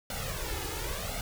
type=noise with flanger; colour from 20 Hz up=pink; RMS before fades=-35 dBFS; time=0.1-1.21 s; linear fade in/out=2 ms; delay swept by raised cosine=1.4 to 2.4 ms; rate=0.91 Hz; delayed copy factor=+0.8; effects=none